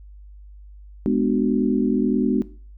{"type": "chord", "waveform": "sine", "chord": "G# half-diminished seventh", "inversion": "none", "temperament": "just", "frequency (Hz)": [207.7, 249.2, 299, 373.8], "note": ["G#3", "B3", "D4", "F#4"], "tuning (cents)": [0, 16, 31, 18], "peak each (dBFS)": [-22, -21, -23, -25], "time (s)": [1.06, 2.42], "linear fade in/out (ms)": 0, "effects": ["noise-tail reverb RT60 0.4 s tail -18 dB re dry", "added 50 Hz sine -40 dBFS peak until 2.77 s"]}